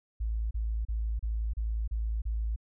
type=tone bursts; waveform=sine; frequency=55 Hz; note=A1; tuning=in tune; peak=-28 dBFS; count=7; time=0.2-2.562 s; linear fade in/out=10 ms; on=310 ms; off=32 ms; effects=none